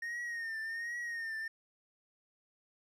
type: tone with vibrato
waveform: triangle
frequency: 1845 Hz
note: A#6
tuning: 18 cents flat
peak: -35 dBFS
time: 0.02-1.48 s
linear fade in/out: 5 ms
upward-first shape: triangle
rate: 1.3 Hz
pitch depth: 75 cents each way
effects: resampled to 32000 Hz